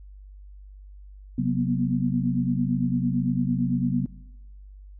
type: tone cluster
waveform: sine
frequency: 133.9 / 185 / 237.6 / 246.5 Hz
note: C3 / F#3 / A#3 / B3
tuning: +40 / 0 / +33 / -3 cents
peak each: -27 dBFS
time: 1.38-4.06 s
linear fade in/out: 5 ms
effects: noise-tail reverb RT60 1.0 s tail -21 dB re dry + added 49 Hz sine -42 dBFS peak until 4.99 s